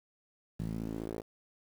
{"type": "tone with band-pass filter sweep", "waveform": "sawtooth", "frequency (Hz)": 55, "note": "A1", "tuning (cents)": 0, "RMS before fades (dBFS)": -38, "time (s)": [0.59, 1.22], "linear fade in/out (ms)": 10, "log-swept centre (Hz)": [160, 460], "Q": 2.1, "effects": ["9-bit"]}